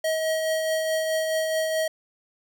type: tone with tremolo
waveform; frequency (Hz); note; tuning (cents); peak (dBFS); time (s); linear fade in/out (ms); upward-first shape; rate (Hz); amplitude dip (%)
square; 636; D#5; +38; -22; 0.04-1.88; 5; triangle; 4.7; 35
effects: none